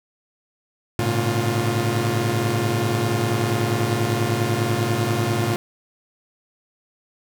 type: tone cluster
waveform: sawtooth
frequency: 104.3 / 114.5 / 139 / 353.4 Hz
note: G#2 / A#2 / C#3 / F4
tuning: +8 / -31 / +5 / +21 cents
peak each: -22 / -19 / -24 / -21 dBFS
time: 0.99-5.56 s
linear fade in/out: 0 ms
effects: none